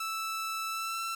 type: tone with pitch glide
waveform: sawtooth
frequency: 1318.5 to 1340 Hz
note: E6 to E6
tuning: 0 to +28 cents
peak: -29 dBFS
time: 0-1.15 s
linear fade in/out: 5 ms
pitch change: +28 cents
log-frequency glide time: 0.68-1.01 s
effects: 11-bit